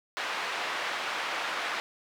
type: band-pass noise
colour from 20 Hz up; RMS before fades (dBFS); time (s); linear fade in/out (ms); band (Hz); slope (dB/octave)
pink; -33; 0.17-1.8; 0; 850 to 3000; 12
effects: none